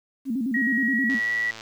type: tone with vibrato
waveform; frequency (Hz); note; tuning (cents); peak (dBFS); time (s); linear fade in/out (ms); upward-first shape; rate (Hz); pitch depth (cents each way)
sine; 246.9; B3; 0; -23; 0.25-1.2; 50; square; 9.5; 150
type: tone with pitch glide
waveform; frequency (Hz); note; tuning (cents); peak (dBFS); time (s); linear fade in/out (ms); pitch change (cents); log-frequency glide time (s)
sine; 1900 to 1944.4; A#6 to B6; +33 to -28; -22; 0.54-1.51; 5; +39; 0.82-1.33
type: click train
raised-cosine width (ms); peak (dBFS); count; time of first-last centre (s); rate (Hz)
0.2; -21; 58; 1.1-1.609; 112
effects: 9-bit